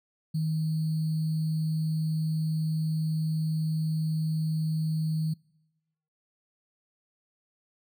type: tone with sample-and-hold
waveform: sine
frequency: 158 Hz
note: D#3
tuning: 27 cents sharp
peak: -25 dBFS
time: 0.34-5.34 s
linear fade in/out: 10 ms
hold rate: 4410 Hz
effects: noise-tail reverb RT60 1.0 s tail -26 dB re dry